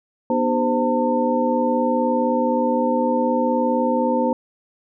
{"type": "tone cluster", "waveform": "sine", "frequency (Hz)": [242.7, 302.1, 398.1, 517, 901], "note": ["B3", "D4", "G4", "C5", "A5"], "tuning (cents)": [-30, 49, 27, -21, 41], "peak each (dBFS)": [-21, -26, -30, -21, -23], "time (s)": [0.3, 4.33], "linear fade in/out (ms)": 2, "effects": []}